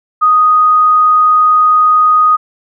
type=tone; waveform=sine; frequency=1244.5 Hz; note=D#6; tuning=in tune; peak=-5 dBFS; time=0.21-2.37 s; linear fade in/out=20 ms; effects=none